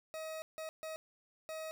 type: tone bursts at uneven times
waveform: 40% pulse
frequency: 634 Hz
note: D#5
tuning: 32 cents sharp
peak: -40 dBFS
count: 4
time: 0.14-0.42 / 0.58-0.69 / 0.83-0.96 / 1.49-1.71 s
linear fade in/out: 0 ms
effects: none